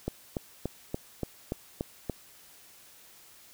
click train, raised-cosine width 2 ms, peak -17 dBFS, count 8, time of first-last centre 0.08-2.097 s, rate 3.47 Hz, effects white hiss -55 dBFS RMS until 3.53 s

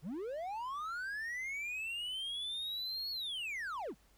triangle linear two-way sweep, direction up then down, 126.2 to 4391 to 126.2 Hz, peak -36 dBFS, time 0.02-3.95 s, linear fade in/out 50 ms, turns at 3.11 s, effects added 50 Hz sine -67 dBFS peak until 4.17 s + pink hiss -69 dBFS RMS until 4.17 s

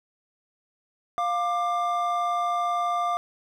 triangle tone pair together, 702 / 1187.5 Hz, F5 / D6, +9 / +19 cents, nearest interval major sixth, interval 910 cents, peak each -24 dBFS, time 1.18-3.17 s, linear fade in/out 0 ms, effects none

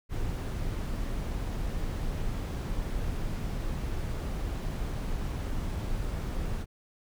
brown noise, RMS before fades -32 dBFS, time 0.09-6.66 s, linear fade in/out 50 ms, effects none

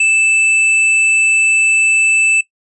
square tone, 2637 Hz, E7, in tune, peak -10 dBFS, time 0-2.41 s, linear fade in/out 5 ms, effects noise-tail reverb RT60 0.1 s tail -18 dB re dry + resampled to 24000 Hz

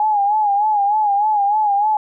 sine tone with vibrato, 830.6 Hz, G#5, in tune, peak -13 dBFS, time 0-1.97 s, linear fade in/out 2 ms, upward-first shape sine, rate 3.3 Hz, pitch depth 73 cents each way, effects none

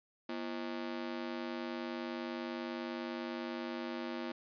sawtooth ring-modulated tone, 290 Hz, D4, 22 cents flat, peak -31 dBFS, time 0.29-4.32 s, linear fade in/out 5 ms, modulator 49.9 Hz, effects resampled to 11025 Hz

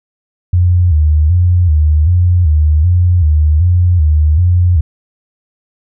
sine tone with vibrato, 82.41 Hz, E2, in tune, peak -6 dBFS, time 0.53-4.81 s, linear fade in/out 5 ms, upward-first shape square, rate 1.3 Hz, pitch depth 130 cents each way, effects none

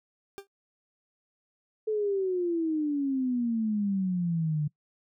40% pulse tone with exponential decay, 395.8 Hz, G4, 17 cents sharp, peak -33 dBFS, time 0.38-0.47 s, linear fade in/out 0 ms, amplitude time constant 19 ms
sine exponential sweep, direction down, 438.6 to 146.5 Hz, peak -25 dBFS, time 1.87-4.68 s, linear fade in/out 10 ms
effects noise-tail reverb RT60 0.1 s tail -23 dB re dry

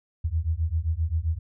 sine beating tone pair, 77.5 / 85.1 Hz, D#2 / F2, -6 / -44 cents, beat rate 7.6 Hz, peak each -26 dBFS, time 0.24-1.39 s, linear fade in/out 10 ms, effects none

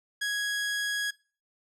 sawtooth tone, 1661.2 Hz, G#6, in tune, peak -24 dBFS, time 0.21-1.11 s, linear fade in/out 10 ms, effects noise-tail reverb RT60 0.4 s tail -23 dB re dry + low-pass 10000 Hz 12 dB/octave

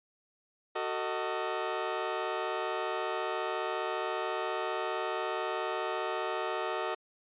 20% pulse chord, D# diminished, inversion first, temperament just, 373.4 / 448 / 622.3 Hz, F#4 / A4 / D#5, +16 / +31 / 0 cents, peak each -31 dBFS, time 0.75-6.95 s, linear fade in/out 10 ms, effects resampled to 8000 Hz

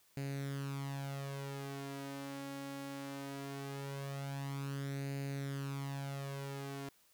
sawtooth tone with flanger, 138.59 Hz, C#3, in tune, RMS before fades -42 dBFS, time 0.17-6.89 s, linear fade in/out 2 ms, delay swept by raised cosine 0.44 to 3.64 ms, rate 0.2 Hz, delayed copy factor +0.65, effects white hiss -69 dBFS RMS until 7.13 s

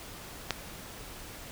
click, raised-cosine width 0.2 ms, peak -10 dBFS, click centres 0.507 s, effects pink hiss -45 dBFS RMS until 1.51 s

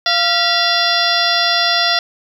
harmonic tone with a mistuned harmonic, 690 Hz, F5, 21 cents flat, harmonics 1 / 2 / 3 / 4 / 5 / 6 / 7 / 8, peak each -20 / -20 / -21 / -25 / -19 / -22 / -19 / -22 dBFS, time 0.06-1.99 s, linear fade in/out 2 ms, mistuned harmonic 3, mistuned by -110 cents, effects 7-bit

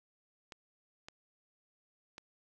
clicks, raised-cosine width 0.2 ms, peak -29 dBFS, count 3, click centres 0.522 / 1.085 / 2.181 s, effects none

